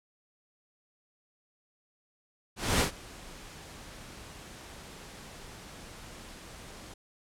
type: noise with ADSR envelope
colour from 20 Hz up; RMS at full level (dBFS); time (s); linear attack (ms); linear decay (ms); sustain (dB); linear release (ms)
pink; -24; 2.56-6.94; 240; 110; -23; 6
effects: low-pass 10000 Hz 12 dB/octave